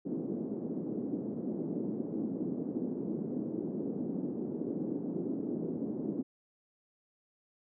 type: band-pass noise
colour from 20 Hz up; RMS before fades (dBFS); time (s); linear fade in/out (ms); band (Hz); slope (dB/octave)
white; -36; 0.05-6.23; 20; 190 to 340; 24
effects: none